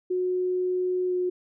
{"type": "tone with pitch glide", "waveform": "sine", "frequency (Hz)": [365.1, 362], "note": ["F#4", "F#4"], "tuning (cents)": [-23, -38], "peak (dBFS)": -23, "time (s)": [0.1, 1.3], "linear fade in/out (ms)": 10, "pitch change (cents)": -15, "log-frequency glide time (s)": [1.07, 1.13], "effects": []}